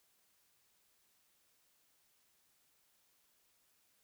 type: silence
effects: white hiss -74 dBFS RMS until 4.03 s